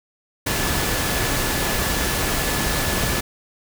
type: tone in noise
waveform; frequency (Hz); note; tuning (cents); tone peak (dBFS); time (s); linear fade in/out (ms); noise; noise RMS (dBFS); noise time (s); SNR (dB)
sine; 1724; A6; -36; -32; 0.46-3.21; 10; pink; -22; 0.46-3.21; -13
effects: none